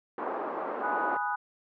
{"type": "band-pass noise", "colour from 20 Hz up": "white", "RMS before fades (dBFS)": -34, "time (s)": [0.18, 1.17], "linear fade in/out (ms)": 2, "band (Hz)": [290, 1100], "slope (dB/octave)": 24}
{"type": "chord", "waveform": "sine", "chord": "G# minor seventh", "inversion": "none", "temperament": "equal", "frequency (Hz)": [830.6, 987.8, 1244.5, 1480], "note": ["G#5", "B5", "D#6", "F#6"], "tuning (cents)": [0, 0, 0, 0], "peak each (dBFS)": [-32, -34, -35, -34], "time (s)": [0.83, 1.36], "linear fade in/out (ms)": 10}
{"effects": []}